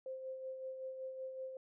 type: tone with tremolo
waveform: sine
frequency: 523.3 Hz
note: C5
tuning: in tune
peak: -40 dBFS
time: 0.06-1.57 s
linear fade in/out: 2 ms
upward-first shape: sine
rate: 5.3 Hz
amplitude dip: 45%
effects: none